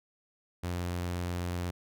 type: tone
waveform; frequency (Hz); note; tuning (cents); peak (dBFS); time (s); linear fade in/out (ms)
sawtooth; 88.2; F2; +18; -28; 0.63-1.71; 10
effects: none